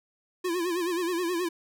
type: tone with vibrato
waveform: square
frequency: 349.2 Hz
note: F4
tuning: in tune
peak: -27 dBFS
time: 0.44-1.49 s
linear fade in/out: 10 ms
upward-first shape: sine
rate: 9.4 Hz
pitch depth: 96 cents each way
effects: none